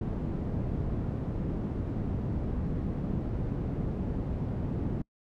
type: low-pass noise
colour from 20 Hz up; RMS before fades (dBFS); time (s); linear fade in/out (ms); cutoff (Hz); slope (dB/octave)
white; -32; 0.01-5.02; 5; 200; 12
effects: noise-tail reverb RT60 0.1 s tail -26 dB re dry